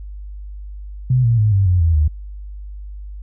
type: tone with pitch steps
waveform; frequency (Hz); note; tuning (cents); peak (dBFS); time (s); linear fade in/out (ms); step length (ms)
sine; 127.1 / 116.55 / 106.88 / 98.01 / 89.87 / 82.41 / 75.57; C3 / A#2 / A2 / G2 / F#2 / E2 / D#2; -50 / 0 / -50 / 0 / -50 / 0 / -50; -11; 1.1-2.08; 5; 140
effects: added 50 Hz sine -29 dBFS peak until 3.22 s